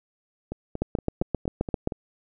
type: two click trains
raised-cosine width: 2 ms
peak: -10 / -18 dBFS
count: 9 / 7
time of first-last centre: 0.82-1.874 / 0.52-1.922 s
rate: 7.59 / 4.28 Hz
effects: none